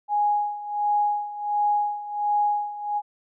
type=tone with tremolo; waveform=sine; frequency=829 Hz; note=G#5; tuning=3 cents flat; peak=-18 dBFS; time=0.08-3.02 s; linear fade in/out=50 ms; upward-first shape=sine; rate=1.4 Hz; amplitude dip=80%; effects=none